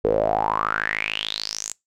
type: tone with band-pass filter sweep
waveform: sawtooth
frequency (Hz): 53.4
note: G#1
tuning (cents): +49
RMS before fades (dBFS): -24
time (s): 0.04-1.73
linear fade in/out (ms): 5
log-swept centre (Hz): 440 to 7500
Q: 8.7
effects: noise-tail reverb RT60 0.2 s tail -25 dB re dry